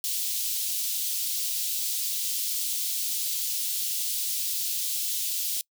white high-pass noise, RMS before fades -29 dBFS, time 0.04-5.61 s, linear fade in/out 0 ms, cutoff 3200 Hz, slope 24 dB/octave, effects noise-tail reverb RT60 0.1 s tail -25 dB re dry

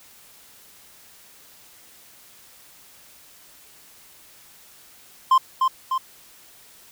triangle tone with echo, 1046.5 Hz, C6, in tune, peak -10 dBFS, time 5.31-5.38 s, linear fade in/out 5 ms, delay 300 ms, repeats 2, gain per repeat -4 dB, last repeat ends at 5.98 s, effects white hiss -50 dBFS RMS until 6.91 s

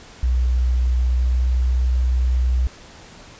sine tone with pitch glide, 61.9 to 62.55 Hz, B1 to B1, +5 to +23 cents, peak -15 dBFS, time 0.23-2.67 s, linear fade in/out 0 ms, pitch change +18 cents, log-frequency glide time 1-1.45 s, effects pink hiss -43 dBFS RMS until 3.39 s + resampled to 16000 Hz

